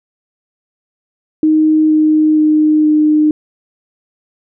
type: tone with pitch steps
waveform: sine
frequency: 311.1 / 309 / 306.8 / 304.7 Hz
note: D#4 / D#4 / D#4 / D#4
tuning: 0 / -12 / -24 / -36 cents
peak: -7 dBFS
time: 1.43-3.31 s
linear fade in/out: 2 ms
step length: 470 ms
effects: none